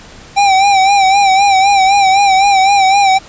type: tone with vibrato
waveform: square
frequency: 784 Hz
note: G5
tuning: in tune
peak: -7 dBFS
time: 0.36-3.19 s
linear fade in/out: 20 ms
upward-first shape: sine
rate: 3.9 Hz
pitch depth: 63 cents each way
effects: pink hiss -36 dBFS RMS until 3.28 s + resampled to 16000 Hz